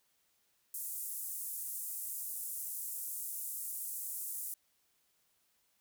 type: band-pass noise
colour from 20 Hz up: white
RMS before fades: -41 dBFS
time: 0.74-4.54 s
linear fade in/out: 2 ms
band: 8500 to 16000 Hz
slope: 24 dB/octave
effects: white hiss -75 dBFS RMS until 5.8 s